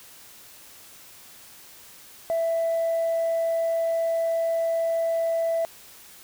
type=tone; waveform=sine; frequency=662 Hz; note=E5; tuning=7 cents sharp; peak=-20 dBFS; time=2.3-5.65 s; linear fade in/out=0 ms; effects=tanh soft clip ceiling -19 dBFS + white hiss -48 dBFS RMS until 6.23 s